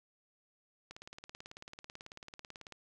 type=click train; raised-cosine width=0.2 ms; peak=-30 dBFS; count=34; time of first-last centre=0.91-2.723 s; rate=18.2 Hz; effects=none